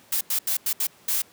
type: noise bursts at uneven times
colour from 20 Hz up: blue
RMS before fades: -24 dBFS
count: 6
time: 0.12-0.21 / 0.3-0.39 / 0.47-0.57 / 0.66-0.73 / 0.8-0.87 / 1.08-1.22 s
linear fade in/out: 5 ms
effects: pink hiss -54 dBFS RMS until 1.32 s + high-pass 150 Hz 12 dB/octave